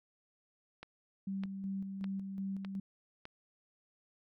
click train, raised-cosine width 0.3 ms, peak -30 dBFS, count 5, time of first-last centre 0.83-3.254 s, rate 1.65 Hz
sine tone with tremolo, 194.3 Hz, G3, 15 cents flat, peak -35 dBFS, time 1.27-2.8 s, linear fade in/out 5 ms, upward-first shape square, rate 2.7 Hz, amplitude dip 40%
effects none

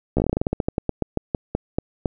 slowing click train, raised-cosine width 2 ms, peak -7 dBFS, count 22, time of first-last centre 0.17-2.058 s, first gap 14 ms, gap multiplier 1.16, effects none

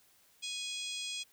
harmonic tone, 830.6 Hz, G#5, in tune, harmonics 3 / 4 / 5 / 6 / 7 / 8 / 9 / 10, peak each -44 / -40 / -48 / -46 / -51 / -49 / -50 / -48 dBFS, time 0.42-1.24 s, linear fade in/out 20 ms, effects white hiss -66 dBFS RMS until 1.32 s

